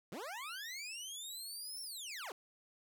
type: linear two-way sweep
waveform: 20% pulse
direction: up then down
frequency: 143.1 to 5440 to 316.2 Hz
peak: -38 dBFS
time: 0.12-2.32 s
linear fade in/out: 2 ms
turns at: 1.82 s
effects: none